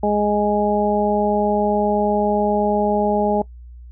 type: harmonic tone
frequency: 207.7 Hz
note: G#3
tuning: in tune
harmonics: 1 / 2 / 3 / 4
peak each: -21 / -21 / -21 / -21 dBFS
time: 0.03-3.42 s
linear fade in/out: 5 ms
effects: noise-tail reverb RT60 0.1 s tail -21 dB re dry + added 60 Hz sine -36 dBFS peak until 3.91 s